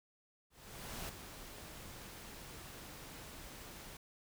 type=noise with ADSR envelope; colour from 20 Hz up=pink; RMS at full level=-43 dBFS; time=0.5-3.97 s; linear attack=590 ms; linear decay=6 ms; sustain=-8 dB; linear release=4 ms; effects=none